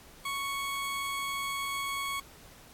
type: tone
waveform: 20% pulse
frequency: 1108.7 Hz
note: C#6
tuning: in tune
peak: -27 dBFS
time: 0.25-2.2 s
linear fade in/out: 5 ms
effects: pink hiss -54 dBFS RMS until 2.73 s + AAC 64 kbps